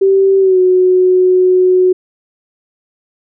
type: tone with pitch glide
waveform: sine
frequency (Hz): 387.8 to 367.7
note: G4 to F#4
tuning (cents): -19 to -11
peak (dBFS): -6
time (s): 0.01-1.93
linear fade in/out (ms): 10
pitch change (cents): -92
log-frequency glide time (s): 0.39-0.59
effects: none